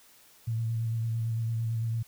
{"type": "tone with vibrato", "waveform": "sine", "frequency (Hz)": 113.9, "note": "A#2", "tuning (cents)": -40, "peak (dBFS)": -27, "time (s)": [0.47, 2.03], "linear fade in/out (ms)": 10, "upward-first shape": "square", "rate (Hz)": 8.9, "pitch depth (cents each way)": 22, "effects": ["white hiss -58 dBFS RMS until 2.07 s"]}